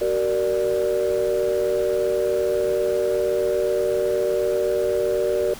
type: chord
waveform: sine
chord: Gb augmented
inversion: none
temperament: equal with one note detuned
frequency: 378.2 / 466.2 / 587.3 Hz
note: Gb4 / Bb4 / D5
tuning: +38 / 0 / 0 cents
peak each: -22 dBFS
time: 0.01-5.54 s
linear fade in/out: 5 ms
effects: tanh soft clip ceiling -13 dBFS + pink hiss -39 dBFS RMS until 5.59 s